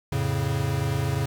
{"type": "chord", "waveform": "square", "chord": "F augmented", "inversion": "none", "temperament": "equal", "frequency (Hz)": [87.31, 110, 138.59], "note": ["F2", "A2", "C#3"], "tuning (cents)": [0, 0, 0], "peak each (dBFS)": [-31, -29, -27], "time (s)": [0.12, 1.26], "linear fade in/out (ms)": 5, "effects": ["8-bit"]}